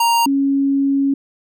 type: tone pair in turn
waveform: square / sine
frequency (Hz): 932.3 / 276.1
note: A#5 / C#4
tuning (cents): 0 / -7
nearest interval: octave + major sixth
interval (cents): 2107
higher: first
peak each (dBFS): -13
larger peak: neither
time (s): 0-0.26 / 0.26-1.14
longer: second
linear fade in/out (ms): 5
effects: none